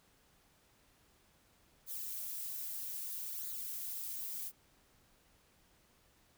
violet noise with flanger, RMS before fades -42 dBFS, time 1.86-4.52 s, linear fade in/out 50 ms, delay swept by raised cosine 0.35 to 6.05 ms, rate 0.62 Hz, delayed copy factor -0.7, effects pink hiss -69 dBFS RMS until 6.37 s

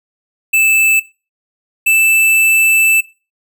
square tone pair in turn, 2633 / 2643 Hz, E7 / E7, -3 / +4 cents, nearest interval unison, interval 7 cents, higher second, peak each -9 dBFS, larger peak neither, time 0.53-1 / 1.86-3.01 s, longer second, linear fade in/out 10 ms, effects noise-tail reverb RT60 0.3 s tail -18 dB re dry

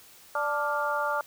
harmonic tone with a mistuned harmonic, 293.7 Hz, D4, in tune, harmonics 2 / 3 / 4 / 5, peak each -31 / -31 / -31 / -31 dBFS, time 0.35-1.21 s, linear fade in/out 2 ms, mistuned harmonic 5, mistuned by -78 cents, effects white hiss -53 dBFS RMS until 1.26 s

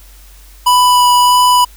square tone with vibrato, 987.8 Hz, B5, in tune, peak -7 dBFS, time 0.66-1.65 s, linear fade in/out 10 ms, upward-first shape sine, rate 1.6 Hz, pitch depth 9 cents each way, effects added 48 Hz sine -37 dBFS peak until 1.76 s + white hiss -44 dBFS RMS until 1.76 s

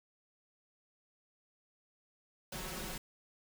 pink noise with comb filter, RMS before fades -42 dBFS, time 2.52-2.98 s, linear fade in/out 5 ms, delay 5.4 ms, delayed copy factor +0.95, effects none

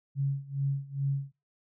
sine tone with tremolo, 138.59 Hz, C#3, in tune, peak -24 dBFS, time 0.15-1.32 s, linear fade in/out 50 ms, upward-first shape sine, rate 2.4 Hz, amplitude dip 90%, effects noise-tail reverb RT60 0.2 s tail -17 dB re dry

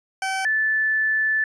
20% pulse / sine tone pair in turn, 767 / 1748.9 Hz, G5 / A6, -38 / -11 cents, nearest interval octave + major second, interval 1427 cents, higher second, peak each -18 dBFS, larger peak neither, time 0.22-0.45 / 0.45-1.44 s, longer second, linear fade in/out 2 ms, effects resampled to 22050 Hz

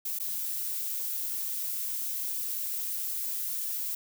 violet noise with dropouts, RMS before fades -33 dBFS, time 0.05-3.95 s, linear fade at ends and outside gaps 5 ms, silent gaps 0.189-0.198 s, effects none

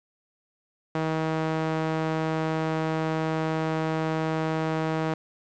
sawtooth tone with band-pass filter, 159 Hz, D#3, 38 cents sharp, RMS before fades -27 dBFS, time 0.95-5.14 s, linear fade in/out 2 ms, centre 690 Hz, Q 0.54, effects resampled to 16000 Hz + 9-bit

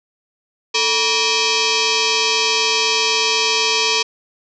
sine tone with frequency modulation, 963 Hz, B5, 44 cents flat, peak -14 dBFS, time 0.74-4.03 s, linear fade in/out 10 ms, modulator 703 Hz, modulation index 7.1, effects none

